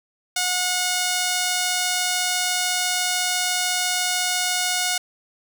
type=tone; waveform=5% pulse; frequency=726 Hz; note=F#5; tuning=33 cents flat; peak=-9 dBFS; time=0.36-4.98 s; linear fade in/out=5 ms; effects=none